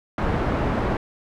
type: low-pass noise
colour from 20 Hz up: pink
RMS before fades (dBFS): -23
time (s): 0.18-0.97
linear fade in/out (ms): 2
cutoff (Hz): 1300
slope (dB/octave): 12
effects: none